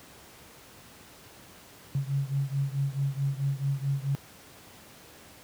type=beating tone pair; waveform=sine; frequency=136.7 / 141.3 Hz; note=C#3 / C#3; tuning=-24 / +34 cents; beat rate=4.6 Hz; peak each=-28 / -30 dBFS; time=1.95-4.15 s; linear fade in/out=0 ms; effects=pink hiss -51 dBFS RMS until 5.43 s + high-pass 80 Hz 12 dB/octave